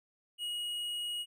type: tone with tanh clipping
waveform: sine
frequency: 2894 Hz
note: F#7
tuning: 39 cents flat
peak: -36 dBFS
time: 0.38-1.26 s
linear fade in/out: 50 ms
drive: 10 dB
effects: none